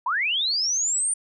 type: linear sweep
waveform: sine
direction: up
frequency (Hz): 898 to 9140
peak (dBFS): -21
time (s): 0.06-1.14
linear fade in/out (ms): 5
effects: none